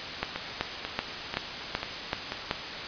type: two click trains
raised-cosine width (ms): 0.3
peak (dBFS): -10 / -15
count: 7 / 5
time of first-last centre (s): 0.23-2.511 / 0.36-2.321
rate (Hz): 2.63 / 2.04
effects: white hiss -35 dBFS RMS until 2.87 s + resampled to 11025 Hz